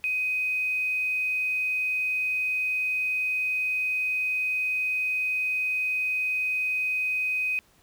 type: tone with quantisation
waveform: sine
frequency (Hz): 2510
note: D#7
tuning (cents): +15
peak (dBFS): -24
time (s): 0.04-7.59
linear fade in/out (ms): 0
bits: 8
effects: pink hiss -61 dBFS RMS until 7.82 s